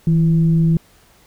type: tone with frequency modulation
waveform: sine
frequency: 162.5 Hz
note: E3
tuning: 24 cents flat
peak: -11 dBFS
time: 0.07-0.77 s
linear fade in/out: 2 ms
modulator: 176 Hz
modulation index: 0.29
effects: pink hiss -52 dBFS RMS until 1.26 s